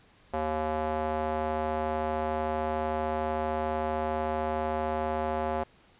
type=tone with band-pass filter; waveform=square; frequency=77.78 Hz; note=D#2; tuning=in tune; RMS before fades=-30 dBFS; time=0.33-5.64 s; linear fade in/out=10 ms; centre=710 Hz; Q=1.9; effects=pink hiss -60 dBFS RMS until 5.99 s + resampled to 8000 Hz